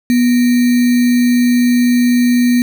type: tone with sample-and-hold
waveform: sine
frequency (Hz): 243.9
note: B3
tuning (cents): -21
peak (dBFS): -8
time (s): 0.1-2.62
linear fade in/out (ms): 0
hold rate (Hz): 2100
effects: none